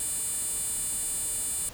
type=tone with high-pass filter; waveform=10% pulse; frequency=591 Hz; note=D5; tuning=11 cents sharp; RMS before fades=-31 dBFS; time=0-1.69 s; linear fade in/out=2 ms; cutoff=8700 Hz; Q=2.6; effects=pink hiss -46 dBFS RMS until 1.73 s